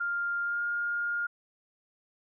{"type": "tone with pitch glide", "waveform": "sine", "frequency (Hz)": [1400, 1415.4], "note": ["F6", "F6"], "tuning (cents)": [4, 23], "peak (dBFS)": -28, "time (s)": [0, 1.27], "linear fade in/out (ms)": 10, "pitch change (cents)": 19, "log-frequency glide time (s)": [0.43, 0.62], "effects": []}